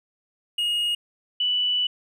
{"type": "tone pair in turn", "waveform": ["triangle", "sine"], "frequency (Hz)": [2869, 2967], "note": ["F7", "F#7"], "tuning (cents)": [46, 4], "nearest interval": "minor second", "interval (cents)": 58, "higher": "second", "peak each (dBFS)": -20, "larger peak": "neither", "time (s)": [[0.58, 0.95], [1.4, 1.87]], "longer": "second", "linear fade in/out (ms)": 5, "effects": []}